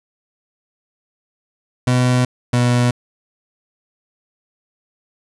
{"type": "tone pair in turn", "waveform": "30% pulse", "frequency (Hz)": [125.3, 122.3], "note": ["B2", "B2"], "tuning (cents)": [25, -16], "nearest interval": "unison", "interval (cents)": 41, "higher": "first", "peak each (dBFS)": -10, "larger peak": "neither", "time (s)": [[1.87, 2.25], [2.53, 2.91]], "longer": "neither", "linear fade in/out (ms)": 5, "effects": ["resampled to 24000 Hz"]}